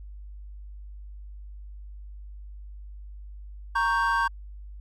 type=chord; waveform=triangle; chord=G diminished; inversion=first; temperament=equal; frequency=932.3 / 1108.7 / 1568 Hz; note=Bb5 / Db6 / G6; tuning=0 / 0 / 0 cents; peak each=-24 dBFS; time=3.75-4.28 s; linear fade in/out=10 ms; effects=tanh soft clip ceiling -11 dBFS + added 50 Hz sine -39 dBFS peak until 4.8 s

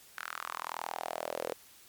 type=tone with high-pass filter sweep; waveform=sawtooth; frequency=41.07 Hz; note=E1; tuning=6 cents flat; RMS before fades=-39 dBFS; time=0.17-1.54 s; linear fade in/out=10 ms; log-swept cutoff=1500 to 480 Hz; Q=4.1; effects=white hiss -57 dBFS RMS until 1.88 s + MP3 96 kbps

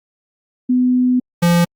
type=tone pair in turn; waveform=sine / square; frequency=250.8 / 172.34 Hz; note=B3 / F3; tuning=+27 / -23 cents; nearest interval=tritone; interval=650 cents; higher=first; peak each=-11 dBFS; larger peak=neither; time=0.69-1.2 / 1.42-1.65 s; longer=first; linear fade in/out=10 ms; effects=Opus 48 kbps

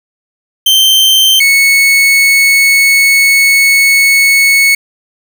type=tone pair in turn; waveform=40% pulse; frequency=3122 / 2208 Hz; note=G7 / C#7; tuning=-8 / -7 cents; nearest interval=tritone; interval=599 cents; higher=first; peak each=-4 dBFS; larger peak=neither; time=0.66-1.4 / 1.4-4.75 s; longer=second; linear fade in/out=5 ms; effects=none

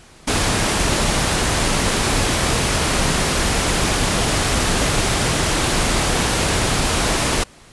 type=noise; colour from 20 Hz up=pink; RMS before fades=-18 dBFS; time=0.27-7.44 s; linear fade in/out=10 ms; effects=pink hiss -46 dBFS RMS until 7.72 s + resampled to 24000 Hz

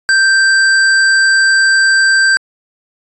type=tone; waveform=square; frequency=1568 Hz; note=G6; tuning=in tune; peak=-8 dBFS; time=0.09-2.37 s; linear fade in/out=0 ms; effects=resampled to 22050 Hz

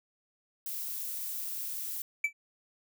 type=noise; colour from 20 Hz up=violet; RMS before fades=-37 dBFS; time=0.66-2.02 s; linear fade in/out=2 ms
type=tone with exponential decay; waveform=triangle; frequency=2314 Hz; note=D7; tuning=26 cents flat; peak=-20 dBFS; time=2.24-2.33 s; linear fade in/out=5 ms; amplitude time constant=18 ms
effects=none

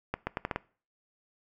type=accelerating click train; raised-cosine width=0.5 ms; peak=-15 dBFS; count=6; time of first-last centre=0.14-0.56 s; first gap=130 ms; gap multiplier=0.78; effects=noise-tail reverb RT60 0.4 s tail -21 dB re dry

